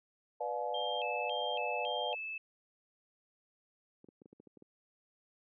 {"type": "chord", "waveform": "sine", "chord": "B diminished seventh", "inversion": "none", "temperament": "just", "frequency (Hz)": [493.9, 592.7, 711.2, 853.4], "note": ["B4", "D5", "F5", "Ab5"], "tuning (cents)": [0, 16, 31, 47], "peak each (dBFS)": -39, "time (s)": [0.4, 2.15], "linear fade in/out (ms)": 10}
{"type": "tone with vibrato", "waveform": "sine", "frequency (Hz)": 2889, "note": "F#7", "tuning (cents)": -42, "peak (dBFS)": -38, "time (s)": [0.74, 2.38], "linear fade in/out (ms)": 5, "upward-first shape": "square", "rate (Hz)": 1.8, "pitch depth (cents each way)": 170}
{"type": "clicks", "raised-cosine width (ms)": 3, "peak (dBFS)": -37, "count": 9, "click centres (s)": [4.044, 4.087, 4.218, 4.258, 4.329, 4.4, 4.472, 4.572, 4.623]}
{"effects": ["high-pass 300 Hz 12 dB/octave"]}